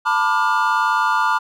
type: chord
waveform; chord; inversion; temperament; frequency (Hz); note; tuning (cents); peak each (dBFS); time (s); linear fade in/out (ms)
triangle; B half-diminished seventh; third; just; 889 / 987.8 / 1185.3 / 1422.4; A5 / B5 / D6 / F6; +18 / 0 / +16 / +31; -19; 0.05-1.39; 20
effects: none